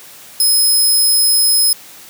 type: tone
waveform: 10% pulse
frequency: 5120 Hz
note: D#8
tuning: 49 cents sharp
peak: -4 dBFS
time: 0.4-1.73 s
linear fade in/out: 2 ms
effects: white hiss -38 dBFS RMS until 2.09 s + high-pass 100 Hz 12 dB/octave